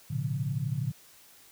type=tone cluster; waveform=sine; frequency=111.5 / 124.3 / 143.4 / 176.9 Hz; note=A2 / B2 / D3 / F3; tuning=+23 / +12 / -41 / +23 cents; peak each=-35 / -34 / -31 / -39 dBFS; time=0.1-0.92 s; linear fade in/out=10 ms; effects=white hiss -56 dBFS RMS until 1.51 s